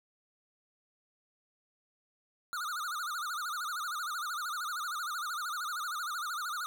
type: tone with vibrato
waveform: square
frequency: 1318.5 Hz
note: E6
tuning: in tune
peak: -35 dBFS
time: 2.53-6.66 s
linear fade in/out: 0 ms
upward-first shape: sine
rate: 13 Hz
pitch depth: 190 cents each way
effects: none